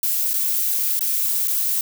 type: noise with dropouts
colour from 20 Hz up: violet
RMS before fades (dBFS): -21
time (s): 0.03-1.81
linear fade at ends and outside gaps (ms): 2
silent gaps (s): 0.334-0.338 / 0.993-1.008 / 1.475-1.479
effects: none